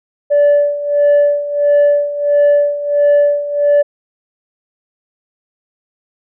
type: tone with tremolo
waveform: sine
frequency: 580 Hz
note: D5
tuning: 22 cents flat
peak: -4 dBFS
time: 0.3-3.83 s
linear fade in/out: 20 ms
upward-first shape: sine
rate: 1.5 Hz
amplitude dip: 80%
effects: tanh soft clip ceiling -5 dBFS